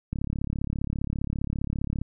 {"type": "click train", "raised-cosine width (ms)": 5, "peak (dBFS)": -16, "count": 67, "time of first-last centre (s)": [0.13, 2.016], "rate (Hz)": 35, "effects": []}